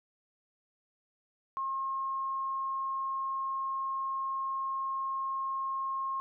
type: tone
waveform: sine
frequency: 1074 Hz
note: C6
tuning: 45 cents sharp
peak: -31 dBFS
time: 1.57-6.2 s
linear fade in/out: 0 ms
effects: none